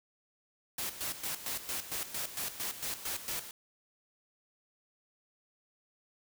white noise with tremolo, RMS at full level -36 dBFS, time 0.78-3.51 s, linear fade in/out 5 ms, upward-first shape square, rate 4.4 Hz, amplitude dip 70%, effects none

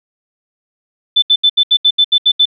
sine tone bursts, 3520 Hz, A7, in tune, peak -6 dBFS, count 10, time 1.16-2.456 s, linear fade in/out 10 ms, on 63 ms, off 74 ms, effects none

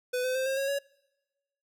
square tone with pitch steps, 499.2 / 510.9 / 522.8 / 535 / 547.5 / 560.3 Hz, B4 / C5 / C5 / C5 / C#5 / C#5, +19 / -41 / -1 / +38 / -22 / +18 cents, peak -28 dBFS, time 0.13-0.79 s, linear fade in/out 10 ms, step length 110 ms, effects noise-tail reverb RT60 1.0 s tail -26 dB re dry

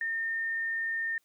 sine tone, 1819 Hz, A#6, 43 cents flat, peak -29 dBFS, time 0.01-1.18 s, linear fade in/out 2 ms, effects white hiss -73 dBFS RMS until 1.24 s + high-pass 100 Hz 12 dB/octave

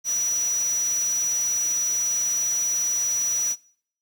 sine tone in noise, 5860 Hz, F#8, 18 cents flat, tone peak -22 dBFS, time 0.04-3.56 s, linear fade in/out 50 ms, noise white, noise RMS -37 dBFS, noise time 0.04-3.56 s, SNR +12 dB, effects noise-tail reverb RT60 0.6 s tail -23 dB re dry

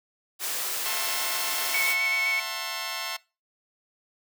white noise, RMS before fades -30 dBFS, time 0.39-1.96 s, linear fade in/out 50 ms
10% pulse chord, F# half-diminished seventh, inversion third, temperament just, 666 / 740 / 888 / 1065.6 Hz, E5 / F#5 / A5 / C6, +18 / 0 / +16 / +31 cents, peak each -29 / -31 / -30 / -25 dBFS, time 0.85-3.17 s, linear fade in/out 10 ms
sine tone with vibrato, 2217 Hz, C#7, in tune, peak -23 dBFS, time 1.74-2.4 s, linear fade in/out 5 ms, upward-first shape square, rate 7.8 Hz, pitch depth 13 cents each way
effects noise-tail reverb RT60 0.3 s tail -23 dB re dry + high-pass 400 Hz 12 dB/octave

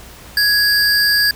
square tone pair together, 1665 / 4716 Hz, G#6 / D8, +4 / +6 cents, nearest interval octave + tritone, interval 1802 cents, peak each -15 dBFS, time 0.37-1.31 s, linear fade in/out 2 ms, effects added 60 Hz sine -41 dBFS peak until 1.35 s + pink hiss -39 dBFS RMS until 1.35 s

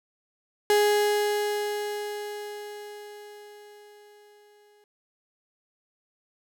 35% pulse tone with exponential decay, 415.3 Hz, G#4, in tune, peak -16 dBFS, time 0.7-4.84 s, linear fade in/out 1 ms, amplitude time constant 900 ms, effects none

